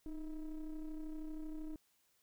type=ring-modulated tone; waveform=triangle; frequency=162.4 Hz; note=E3; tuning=26 cents flat; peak=-36 dBFS; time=0.06-1.76 s; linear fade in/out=2 ms; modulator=146 Hz; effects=white hiss -75 dBFS RMS until 2.22 s